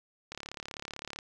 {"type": "click train", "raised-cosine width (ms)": 0.2, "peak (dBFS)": -22, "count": 32, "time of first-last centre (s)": [0.32, 1.188], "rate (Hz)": 35.7, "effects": []}